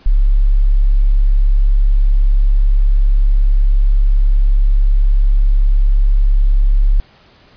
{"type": "tone", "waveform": "sine", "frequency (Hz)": 34.65, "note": "C#1", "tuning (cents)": 0, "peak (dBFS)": -7, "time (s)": [0.06, 7], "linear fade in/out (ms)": 0, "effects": ["pink hiss -47 dBFS RMS until 7.56 s", "resampled to 11025 Hz"]}